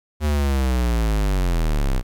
square linear sweep, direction down, 76.5 to 30.14 Hz, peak -18 dBFS, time 0.2-2.03 s, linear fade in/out 50 ms, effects 10-bit

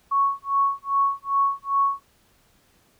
sine tone with tremolo, 1108.7 Hz, C#6, in tune, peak -16 dBFS, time 0.11-2.03 s, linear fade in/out 10 ms, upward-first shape sine, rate 2.5 Hz, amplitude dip 100%, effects pink hiss -61 dBFS RMS until 2.99 s

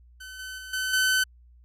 sawtooth tone with level steps, 1520 Hz, F#6, 46 cents sharp, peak -36 / -32 / -35 / -23 / -17 dBFS, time 0.2-1.24 s, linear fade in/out 10 ms, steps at 0.39 / 0.58 / 0.73 / 0.93 s, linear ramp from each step 5 ms, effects added 60 Hz sine -51 dBFS peak until 1.64 s + resampled to 32000 Hz

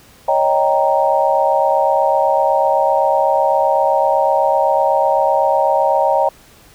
sine chord, Eb dominant seventh, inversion third, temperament equal, 554.4 / 622.3 / 784 / 932.3 Hz, Db5 / Eb5 / G5 / Bb5, 0 / 0 / 0 / 0 cents, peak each -17 dBFS, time 0.28-6.29 s, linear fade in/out 5 ms, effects pink hiss -46 dBFS RMS until 6.74 s

